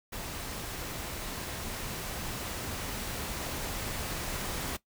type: noise with level ramp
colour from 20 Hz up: pink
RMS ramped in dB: -39 to -35 dBFS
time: 0.12-4.77 s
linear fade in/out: 10 ms
effects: noise-tail reverb RT60 0.1 s tail -17 dB re dry